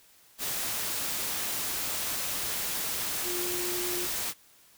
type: tone in noise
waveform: sine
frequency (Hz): 354.9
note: F4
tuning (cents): +28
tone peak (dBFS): -34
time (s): 3.23-4.08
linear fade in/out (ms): 50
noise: white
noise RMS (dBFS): -32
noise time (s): 0.38-4.34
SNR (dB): -5
effects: white hiss -59 dBFS RMS until 4.77 s